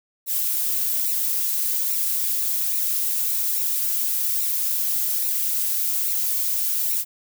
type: noise with flanger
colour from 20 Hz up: violet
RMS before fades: -23 dBFS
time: 0.26-7.05 s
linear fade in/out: 50 ms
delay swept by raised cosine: 0.61 to 5.81 ms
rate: 1.2 Hz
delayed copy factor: -0.6
effects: none